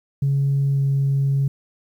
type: tone with pitch glide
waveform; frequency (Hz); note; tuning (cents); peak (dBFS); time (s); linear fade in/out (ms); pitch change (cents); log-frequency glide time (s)
sine; 138.9 to 137.94; C#3 to C#3; +4 to -8; -15; 0.22-1.48; 5; -12; 0.73-0.79
effects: tanh soft clip ceiling -13 dBFS + 9-bit